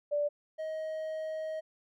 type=tone pair in turn; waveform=sine / triangle; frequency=585 / 630.1 Hz; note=D5 / D#5; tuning=-7 / +22 cents; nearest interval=minor second; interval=129 cents; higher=second; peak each=-27 / -32 dBFS; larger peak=first; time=0.11-0.29 / 0.58-1.61 s; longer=second; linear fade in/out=20 ms; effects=none